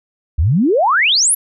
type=exponential sweep; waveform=sine; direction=up; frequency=66 to 11840 Hz; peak=-10 dBFS; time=0.38-1.35 s; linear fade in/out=10 ms; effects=none